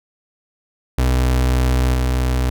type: tone with level steps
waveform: 35% pulse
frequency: 63.1 Hz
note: B1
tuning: 38 cents sharp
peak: -12 / -14 dBFS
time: 0.98-2.5 s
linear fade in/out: 5 ms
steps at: 1.94 s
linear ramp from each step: 2 ms
effects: none